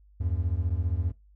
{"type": "beating tone pair", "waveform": "triangle", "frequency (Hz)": [78.5, 93.5], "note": ["D#2", "F#2"], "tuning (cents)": [16, 19], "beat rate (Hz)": 15, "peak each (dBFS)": -26, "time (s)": [0.2, 1.12], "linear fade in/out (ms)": 10, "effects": ["noise-tail reverb RT60 0.2 s tail -20 dB re dry", "added 50 Hz sine -54 dBFS peak until 1.35 s"]}